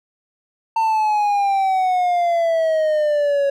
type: exponential sweep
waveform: triangle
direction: down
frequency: 903 to 554.4 Hz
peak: -13 dBFS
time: 0.76-3.5 s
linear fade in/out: 5 ms
effects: none